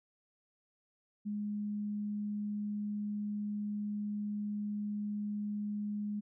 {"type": "tone", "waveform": "sine", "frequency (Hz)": 207.7, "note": "G#3", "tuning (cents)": 0, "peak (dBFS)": -34, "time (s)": [1.25, 6.21], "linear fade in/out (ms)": 20, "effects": []}